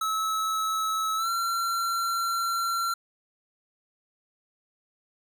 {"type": "tone with pitch glide", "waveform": "square", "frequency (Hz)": [1298, 1364.1], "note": ["E6", "F6"], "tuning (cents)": [-27, -41], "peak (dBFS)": -26, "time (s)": [0.01, 2.94], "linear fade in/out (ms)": 5, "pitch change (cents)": 86, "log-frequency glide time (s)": [1.16, 1.29], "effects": []}